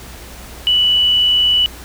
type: tone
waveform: sine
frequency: 2960 Hz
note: F#7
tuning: in tune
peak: -10 dBFS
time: 0.67-1.66 s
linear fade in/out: 0 ms
effects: added 60 Hz sine -35 dBFS peak until 1.84 s + pink hiss -36 dBFS RMS until 1.84 s